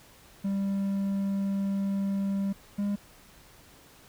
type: tone pair in turn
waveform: triangle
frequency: 196.9 / 202.6 Hz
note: G3 / G#3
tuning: +8 / -43 cents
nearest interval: unison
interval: 49 cents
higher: second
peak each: -24 dBFS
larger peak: neither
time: 0.44-2.53 / 2.78-2.96 s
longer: first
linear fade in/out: 10 ms
effects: pink hiss -55 dBFS RMS until 4.08 s